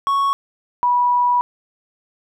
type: tone pair in turn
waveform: triangle / sine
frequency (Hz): 1108.7 / 976.7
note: C#6 / B5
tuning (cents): 0 / -20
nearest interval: major second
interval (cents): 220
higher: first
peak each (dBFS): -13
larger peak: neither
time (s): 0.07-0.33 / 0.83-1.41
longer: second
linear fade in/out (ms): 0
effects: none